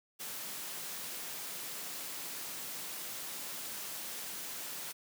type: high-pass noise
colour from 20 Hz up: white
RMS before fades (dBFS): -42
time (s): 0.19-4.93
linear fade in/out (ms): 20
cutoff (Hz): 130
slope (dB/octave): 24
effects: none